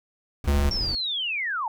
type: noise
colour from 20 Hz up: brown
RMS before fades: -30 dBFS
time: 0.44-0.95 s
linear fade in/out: 2 ms
type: tone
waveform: square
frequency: 71.1 Hz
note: C#2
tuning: 45 cents sharp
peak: -20 dBFS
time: 0.47-0.7 s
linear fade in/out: 10 ms
type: linear sweep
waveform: sine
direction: down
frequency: 5530 to 830.6 Hz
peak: -25 dBFS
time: 0.71-1.68 s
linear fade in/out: 2 ms
effects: none